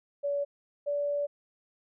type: tone pair in turn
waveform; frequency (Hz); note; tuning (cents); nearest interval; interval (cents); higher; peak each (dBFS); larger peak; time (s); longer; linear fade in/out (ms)
sine; 570 / 577.3; C#5 / D5; +48 / -30; unison; 22; second; -27; neither; 0.23-0.45 / 0.86-1.27; second; 20
effects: none